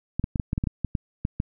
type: clicks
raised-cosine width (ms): 5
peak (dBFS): -12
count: 12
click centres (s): 0.196 / 0.241 / 0.358 / 0.398 / 0.531 / 0.579 / 0.639 / 0.672 / 0.847 / 0.952 / 1.251 / 1.401
effects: none